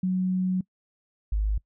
sine tone pair in turn, 185 / 51.91 Hz, F#3 / G#1, 0 / 0 cents, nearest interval octave + minor seventh, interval 2200 cents, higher first, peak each -22 dBFS, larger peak neither, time 0.03-0.61 / 1.32-1.58 s, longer first, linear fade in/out 5 ms, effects noise-tail reverb RT60 0.1 s tail -23 dB re dry

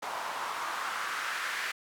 white noise with band-pass filter sweep, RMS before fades -35 dBFS, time 0.02-1.72 s, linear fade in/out 10 ms, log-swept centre 880 to 1700 Hz, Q 2.4, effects none

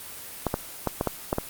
clicks, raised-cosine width 1 ms, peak -9 dBFS, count 7, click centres 0.467 / 0.541 / 0.873 / 1.011 / 1.073 / 1.329 / 1.384 s, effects white hiss -40 dBFS RMS until 1.49 s + Opus 24 kbps

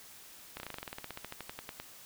slowing click train, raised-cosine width 0.3 ms, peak -24 dBFS, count 21, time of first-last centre 0.57-1.8 s, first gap 30 ms, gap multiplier 1.07, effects white hiss -53 dBFS RMS until 2.05 s

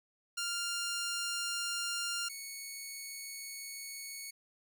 10% pulse tone pair in turn, 1396.9 / 2217 Hz, F6 / C#7, 0 / 0 cents, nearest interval minor sixth, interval 800 cents, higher second, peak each -26 / -33 dBFS, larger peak first, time 0.37-2.29 / 2.29-4.31 s, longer second, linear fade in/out 10 ms, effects none

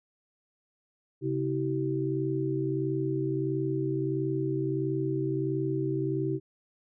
sine tone cluster, 135 / 322.5 / 384 Hz, C#3 / E4 / G4, -45 / -38 / -36 cents, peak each -31 dBFS, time 1.21-6.4 s, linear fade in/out 50 ms, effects none

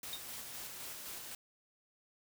white noise with tremolo, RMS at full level -45 dBFS, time 0.03-1.35 s, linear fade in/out 2 ms, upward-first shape square, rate 3.9 Hz, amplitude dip 25%
sine tone with exponential decay, 3699 Hz, A#7, 14 cents flat, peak -36 dBFS, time 0.13-0.24 s, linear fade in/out 1 ms, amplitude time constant 23 ms
effects none

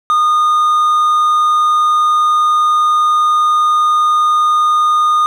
triangle tone, 1225 Hz, D#6, 27 cents flat, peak -7 dBFS, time 0.1-5.26 s, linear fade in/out 0 ms, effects none

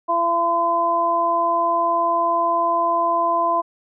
harmonic tone, 339.8 Hz, F4, 47 cents flat, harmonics 1 / 2 / 3, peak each -29 / -21 / -18 dBFS, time 0.08-3.62 s, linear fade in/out 20 ms, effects none

